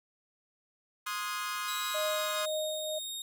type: chord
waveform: sawtooth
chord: Ab dominant seventh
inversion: first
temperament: equal with one note detuned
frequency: 1046.5 / 1244.5 / 1443.7 / 1661.2 Hz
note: C6 / Eb6 / Gb6 / Ab6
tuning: 0 / 0 / -43 / 0 cents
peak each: -35 / -33 / -38 / -39 dBFS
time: 1.06-2.46 s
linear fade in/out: 10 ms
type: tone with pitch glide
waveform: sawtooth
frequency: 3883 to 3712 Hz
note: B7 to A#7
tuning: -30 to -8 cents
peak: -34 dBFS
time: 1.68-3.22 s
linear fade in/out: 2 ms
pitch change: -78 cents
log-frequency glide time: 1.84-2.47 s
type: tone with tremolo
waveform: sine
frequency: 620 Hz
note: D#5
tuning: 6 cents flat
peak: -30 dBFS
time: 1.94-2.99 s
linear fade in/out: 10 ms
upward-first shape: triangle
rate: 2 Hz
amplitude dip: 55%
effects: none

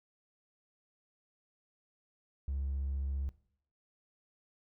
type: tone with vibrato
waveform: triangle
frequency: 68.6 Hz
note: C#2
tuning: 17 cents flat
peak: -30 dBFS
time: 2.48-3.29 s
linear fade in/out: 0 ms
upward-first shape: sine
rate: 15 Hz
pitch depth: 13 cents each way
effects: noise-tail reverb RT60 0.6 s tail -19 dB re dry + tanh soft clip ceiling -28 dBFS

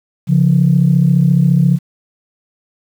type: tone pair together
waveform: sine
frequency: 139.71 / 174.2 Hz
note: C#3 / F3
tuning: +14 / -4 cents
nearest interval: major third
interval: 382 cents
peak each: -10 dBFS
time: 0.27-1.79 s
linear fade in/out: 50 ms
effects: tanh soft clip ceiling -1 dBFS + 7-bit

